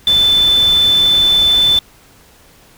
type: tone in noise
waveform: sine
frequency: 3520 Hz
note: A7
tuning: in tune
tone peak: -8 dBFS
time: 0.07-1.79 s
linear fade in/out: 2 ms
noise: pink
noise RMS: -26 dBFS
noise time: 0.07-1.79 s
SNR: +15 dB
effects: pink hiss -46 dBFS RMS until 2.77 s

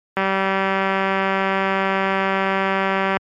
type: click train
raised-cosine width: 0.5 ms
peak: -5 dBFS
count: 580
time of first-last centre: 0.17-3.17 s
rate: 193 Hz
effects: high-pass 100 Hz 12 dB/octave + MP3 64 kbps

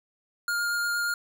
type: tone with vibrato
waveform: square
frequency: 1413 Hz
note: F6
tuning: 20 cents sharp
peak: -26 dBFS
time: 0.48-1.14 s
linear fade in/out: 2 ms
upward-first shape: triangle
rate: 8.5 Hz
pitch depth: 12 cents each way
effects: none

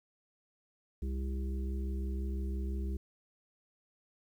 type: harmonic tone with a mistuned harmonic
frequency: 65.9 Hz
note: C2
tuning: 13 cents sharp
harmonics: 1 / 3 / 5 / 6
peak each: -33 / -43 / -47 / -49 dBFS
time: 1.02-2.97 s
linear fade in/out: 5 ms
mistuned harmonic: 3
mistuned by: +18 cents
effects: 11-bit

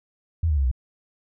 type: tone with pitch steps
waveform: sine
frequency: 82.41 / 75.14 / 68.5 / 62.46 Hz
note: E2 / D2 / C#2 / B1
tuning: 0 / +40 / -20 / +20 cents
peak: -18 dBFS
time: 0.43-0.714 s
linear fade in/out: 5 ms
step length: 71 ms
effects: none

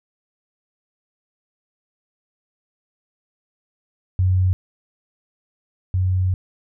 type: tone pair in turn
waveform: sine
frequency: 92.5 / 92.5 Hz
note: F#2 / F#2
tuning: 0 / 0 cents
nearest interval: unison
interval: 0 cents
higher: neither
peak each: -14 / -16 dBFS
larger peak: first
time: 4.19-4.53 / 5.94-6.34 s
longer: second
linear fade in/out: 0 ms
effects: none

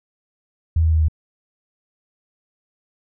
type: tone with pitch steps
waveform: sine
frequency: 81.2 / 80.22 / 79.25 / 78.3 Hz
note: E2 / E2 / D#2 / D#2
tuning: -26 / -47 / +32 / +11 cents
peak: -13 dBFS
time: 0.76-1.084 s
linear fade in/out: 5 ms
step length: 81 ms
effects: none

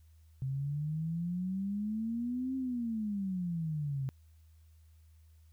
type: exponential two-way sweep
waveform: sine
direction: up then down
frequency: 130.81 to 266.1 to 130.81 Hz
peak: -32 dBFS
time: 0.42-4.09 s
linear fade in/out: 0 ms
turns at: 2.56 s
effects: added 79 Hz sine -57 dBFS peak until 5.52 s + white hiss -75 dBFS RMS until 5.52 s

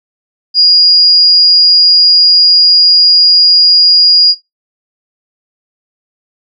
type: tone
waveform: sine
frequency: 4863 Hz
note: D#8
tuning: 40 cents flat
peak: -3 dBFS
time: 0.54-4.35 s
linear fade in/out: 50 ms
effects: noise-tail reverb RT60 0.2 s tail -20 dB re dry

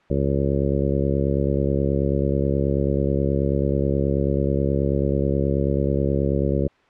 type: harmonic tone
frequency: 69.3 Hz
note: C#2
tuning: in tune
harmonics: 1 / 2 / 3 / 4 / 5 / 6 / 7 / 8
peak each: -25 / -24 / -26 / -30 / -27 / -28 / -29 / -29 dBFS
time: 0.1-6.68 s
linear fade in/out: 5 ms
effects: white hiss -57 dBFS RMS until 6.89 s + low-pass 2000 Hz 12 dB/octave

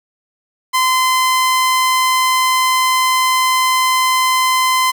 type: tone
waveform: sawtooth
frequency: 1030 Hz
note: C6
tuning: 28 cents flat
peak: -8 dBFS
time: 0.73-4.92 s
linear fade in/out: 20 ms
effects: 8-bit

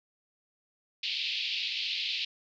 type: band-pass noise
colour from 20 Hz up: pink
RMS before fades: -33 dBFS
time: 1.03-2.25 s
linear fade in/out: 5 ms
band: 2500 to 4500 Hz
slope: 48 dB/octave
effects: none

